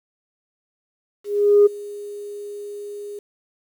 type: tone with ADSR envelope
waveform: sine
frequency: 410.4 Hz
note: G#4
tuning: 21 cents flat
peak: -7 dBFS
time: 1.24-3.19 s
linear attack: 420 ms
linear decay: 15 ms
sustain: -23 dB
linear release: 3 ms
effects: tanh soft clip ceiling -5 dBFS + 8-bit